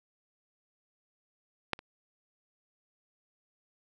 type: clicks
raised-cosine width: 0.3 ms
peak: -12 / -30 dBFS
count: 2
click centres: 1.733 / 1.791 s
effects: none